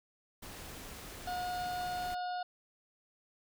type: noise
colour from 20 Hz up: pink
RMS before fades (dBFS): -47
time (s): 0.42-2.15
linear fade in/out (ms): 10
type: harmonic tone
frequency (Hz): 721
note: F#5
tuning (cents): -45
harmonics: 1 / 2 / 4 / 5 / 6 / 7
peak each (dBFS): -35 / -45 / -55 / -54 / -51 / -58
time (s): 1.27-2.43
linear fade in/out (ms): 5
effects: none